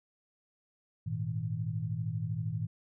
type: chord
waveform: sine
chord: Ab suspended second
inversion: none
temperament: equal with one note detuned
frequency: 103.83 / 116.54 / 159.38 Hz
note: Ab2 / Bb2 / Eb3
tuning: 0 / 0 / +42 cents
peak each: -37 / -35 / -36 dBFS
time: 1.06-2.67 s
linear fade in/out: 10 ms
effects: none